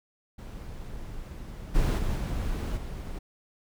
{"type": "noise with level steps", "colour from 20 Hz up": "brown", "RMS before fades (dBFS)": [-39, -24, -28, -30, -36], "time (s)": [0.38, 3.19], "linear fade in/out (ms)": 10, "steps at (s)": [1.74, 1.97, 2.15, 2.76], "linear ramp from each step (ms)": 20, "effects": []}